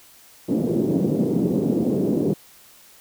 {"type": "band-pass noise", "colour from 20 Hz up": "pink", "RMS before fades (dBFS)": -21, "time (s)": [0.48, 2.34], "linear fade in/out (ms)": 10, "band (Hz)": [170, 420], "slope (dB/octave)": 24, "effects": ["white hiss -50 dBFS RMS until 3 s"]}